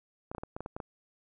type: clicks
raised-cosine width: 1 ms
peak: -24 dBFS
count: 9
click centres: 0.315 / 0.349 / 0.382 / 0.435 / 0.565 / 0.606 / 0.661 / 0.765 / 0.802 s
effects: none